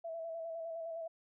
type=tone with vibrato; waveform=sine; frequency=659.3 Hz; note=E5; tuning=in tune; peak=-39 dBFS; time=0.04-1.08 s; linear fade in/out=10 ms; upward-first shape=square; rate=9.8 Hz; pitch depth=27 cents each way; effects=none